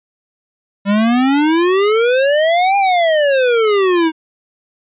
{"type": "exponential two-way sweep", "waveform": "square", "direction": "up then down", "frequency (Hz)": [196, 809, 313], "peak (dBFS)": -11, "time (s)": [0.85, 4.12], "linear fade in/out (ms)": 50, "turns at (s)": 2.77, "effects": ["resampled to 8000 Hz"]}